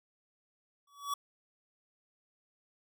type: tone with exponential growth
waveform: square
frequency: 1137 Hz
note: C#6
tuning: 44 cents sharp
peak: -30 dBFS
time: 0.87-1.14 s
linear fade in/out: 5 ms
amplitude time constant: 58 ms
effects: none